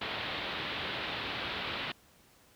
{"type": "low-pass noise", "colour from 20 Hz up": "white", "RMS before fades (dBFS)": -37, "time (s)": [0.01, 1.92], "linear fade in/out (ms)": 5, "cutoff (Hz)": 3900, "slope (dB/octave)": 48, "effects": ["pink hiss -62 dBFS RMS until 2.55 s", "high-pass 60 Hz 12 dB/octave"]}